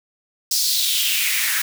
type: noise with high-pass filter sweep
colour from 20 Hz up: white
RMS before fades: -20 dBFS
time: 0.51-1.62 s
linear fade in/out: 5 ms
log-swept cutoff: 5200 to 1600 Hz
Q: 3.5
effects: none

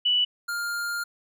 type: tone pair in turn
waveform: sine / square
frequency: 2960 / 1404.6 Hz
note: F#7 / F6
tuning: 0 / +10 cents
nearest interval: octave + minor second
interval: 1290 cents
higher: first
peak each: -19 / -28 dBFS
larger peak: first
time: 0.05-0.25 / 0.48-1.04 s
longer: second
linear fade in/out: 10 ms
effects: none

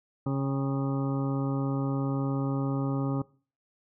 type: harmonic tone with a mistuned harmonic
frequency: 137 Hz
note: C#3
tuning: 20 cents flat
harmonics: 1 / 2 / 3 / 4 / 6 / 7 / 8 / 9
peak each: -28 / -30 / -40 / -39 / -43 / -46 / -48 / -43 dBFS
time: 0.26-3.22 s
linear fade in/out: 5 ms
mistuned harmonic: 6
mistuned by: -35 cents
effects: noise-tail reverb RT60 0.4 s tail -21 dB re dry

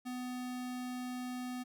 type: tone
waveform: square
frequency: 250 Hz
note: B3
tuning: 21 cents sharp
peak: -39 dBFS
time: 0.05-1.64 s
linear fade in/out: 20 ms
effects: none

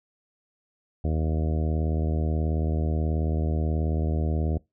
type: harmonic tone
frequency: 78.5 Hz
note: D#2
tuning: 16 cents sharp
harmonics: 1 / 2 / 3 / 4 / 5 / 6 / 7 / 8 / 9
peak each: -24 / -30 / -34 / -36 / -38 / -40 / -41 / -42 / -43 dBFS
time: 1.04-4.58 s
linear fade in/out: 5 ms
effects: noise-tail reverb RT60 0.2 s tail -23 dB re dry

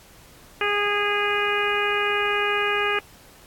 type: harmonic tone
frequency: 411 Hz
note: G#4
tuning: 18 cents flat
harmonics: 1 / 2 / 3 / 4 / 5 / 6 / 7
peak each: -26 / -31 / -27 / -27 / -30 / -27 / -31 dBFS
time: 0.61-2.99 s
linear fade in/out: 2 ms
effects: pink hiss -50 dBFS RMS until 3.46 s + AAC 64 kbps

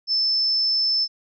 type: tone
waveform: sine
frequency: 5274 Hz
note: E8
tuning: in tune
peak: -18 dBFS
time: 0.07-1.08 s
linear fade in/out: 50 ms
effects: none

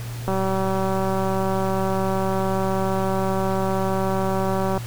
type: click train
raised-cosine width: 1 ms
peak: -11 dBFS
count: 860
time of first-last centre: 0.28-4.777 s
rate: 191 Hz
effects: added 118 Hz sine -29 dBFS peak until 4.86 s + pink hiss -39 dBFS RMS until 4.86 s

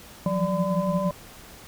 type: tone cluster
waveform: sine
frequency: 168 / 173.9 / 185.2 / 585 / 1015 Hz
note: E3 / F3 / F#3 / D5 / B5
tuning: +33 / -7 / +2 / -7 / +47 cents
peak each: -31 / -29 / -26 / -27 / -31 dBFS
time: 0.26-1.11 s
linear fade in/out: 2 ms
effects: pink hiss -46 dBFS RMS until 1.67 s

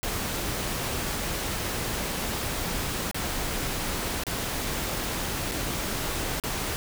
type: noise with dropouts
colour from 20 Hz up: pink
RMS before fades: -30 dBFS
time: 0.03-6.76 s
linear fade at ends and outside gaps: 0 ms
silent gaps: 3.113-3.145 / 4.236-4.267 / 5.513-5.519 / 6.399-6.437 s
effects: none

